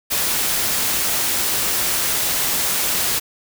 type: noise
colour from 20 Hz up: white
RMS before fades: -20 dBFS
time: 0.1-3.2 s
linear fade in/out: 20 ms
effects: none